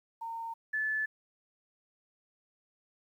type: tone pair in turn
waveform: sine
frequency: 915 / 1735.8 Hz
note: A#5 / A6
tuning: -32 / -24 cents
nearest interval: major seventh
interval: 1108 cents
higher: second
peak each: -36 / -29 dBFS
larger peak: second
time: 0.21-0.54 / 0.73-1.06 s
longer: neither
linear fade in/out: 10 ms
effects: 11-bit